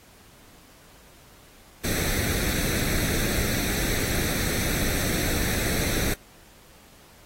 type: noise with comb filter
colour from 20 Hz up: pink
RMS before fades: -26 dBFS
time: 1.84-6.14 s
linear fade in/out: 5 ms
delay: 0.5 ms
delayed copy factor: +0.65
effects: pink hiss -53 dBFS RMS until 7.25 s + AAC 48 kbps